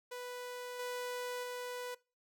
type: tone with level steps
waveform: sawtooth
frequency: 493.9 Hz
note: B4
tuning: in tune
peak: -38 / -34 / -36 dBFS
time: 0.11-1.95 s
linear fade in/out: 10 ms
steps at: 0.79 / 1.43 s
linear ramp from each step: 5 ms
effects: noise-tail reverb RT60 0.3 s tail -22 dB re dry